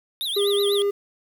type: tone with vibrato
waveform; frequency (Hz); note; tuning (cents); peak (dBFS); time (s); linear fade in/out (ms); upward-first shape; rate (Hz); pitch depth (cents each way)
square; 3561; A7; +20; -25; 0.21-0.82; 0; triangle; 8.1; 230
type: tone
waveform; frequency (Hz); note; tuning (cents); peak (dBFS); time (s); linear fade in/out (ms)
triangle; 403.7; G#4; -49; -17; 0.36-0.91; 10
effects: 8-bit